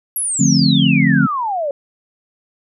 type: exponential sweep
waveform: sine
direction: down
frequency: 11600 to 546 Hz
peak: -17 dBFS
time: 0.16-1.71 s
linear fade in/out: 2 ms
type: chord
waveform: sine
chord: D minor seventh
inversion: none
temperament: just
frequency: 146.83 / 176.2 / 220.2 / 264.3 Hz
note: D3 / F3 / A3 / C4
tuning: 0 / +16 / +2 / +18 cents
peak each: -16 dBFS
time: 0.39-1.27 s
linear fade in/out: 10 ms
effects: none